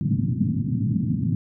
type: band-pass noise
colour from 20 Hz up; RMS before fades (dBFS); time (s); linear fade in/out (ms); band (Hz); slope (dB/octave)
pink; -23; 0.01-1.35; 0; 100 to 260; 48
effects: none